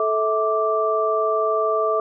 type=tone cluster; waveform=sine; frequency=436.4 / 649 / 1172 Hz; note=A4 / E5 / D6; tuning=-14 / -27 / -4 cents; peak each=-22 dBFS; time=0-2 s; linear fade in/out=2 ms; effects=none